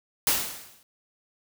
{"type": "noise with exponential decay", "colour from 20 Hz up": "white", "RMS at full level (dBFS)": -20, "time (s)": [0.27, 0.83], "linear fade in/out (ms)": 2, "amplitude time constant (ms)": 120, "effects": []}